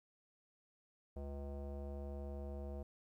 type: tone with low-pass filter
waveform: square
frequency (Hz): 70.5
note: C#2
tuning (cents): +30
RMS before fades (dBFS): -45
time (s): 1.16-2.83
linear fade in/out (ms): 5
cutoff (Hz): 610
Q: 3
effects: 13-bit